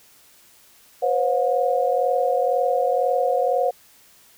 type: tone cluster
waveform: sine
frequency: 499 / 541 / 720 Hz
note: B4 / C#5 / F#5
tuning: +18 / -42 / -47 cents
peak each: -22 dBFS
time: 1.02-3.71 s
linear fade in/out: 10 ms
effects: white hiss -53 dBFS RMS until 4.37 s